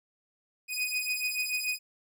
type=beating tone pair; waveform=sawtooth; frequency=2489 / 2495.9 Hz; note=D#7 / D#7; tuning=0 / +5 cents; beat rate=6.9 Hz; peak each=-29 dBFS; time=0.68-1.79 s; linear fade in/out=50 ms; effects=none